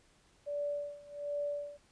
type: tone with tremolo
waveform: sine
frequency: 580 Hz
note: D5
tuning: 22 cents flat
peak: -32 dBFS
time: 0.46-1.78 s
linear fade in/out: 20 ms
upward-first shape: sine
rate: 1.3 Hz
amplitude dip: 90%
effects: pink hiss -67 dBFS RMS until 1.91 s + resampled to 22050 Hz